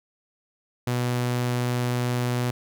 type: tone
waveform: sawtooth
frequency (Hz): 122.9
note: B2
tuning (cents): -8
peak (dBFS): -19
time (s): 0.87-2.51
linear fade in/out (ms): 5
effects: none